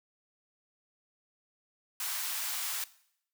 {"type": "high-pass noise", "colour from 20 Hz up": "white", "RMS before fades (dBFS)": -35, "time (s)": [2, 2.84], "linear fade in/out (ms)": 2, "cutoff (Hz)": 810, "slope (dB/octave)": 24, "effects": ["noise-tail reverb RT60 0.7 s tail -19 dB re dry"]}